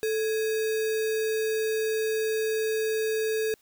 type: tone with sample-and-hold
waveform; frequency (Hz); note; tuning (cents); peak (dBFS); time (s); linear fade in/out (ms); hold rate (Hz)
sine; 438.5; A4; -6; -24; 0.03-3.54; 0; 2100
effects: white hiss -64 dBFS RMS until 3.61 s